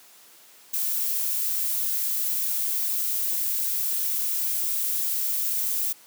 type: noise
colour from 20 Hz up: violet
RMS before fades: -26 dBFS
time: 0.73-5.93 s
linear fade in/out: 10 ms
effects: white hiss -52 dBFS RMS until 6.06 s + high-pass 200 Hz 12 dB/octave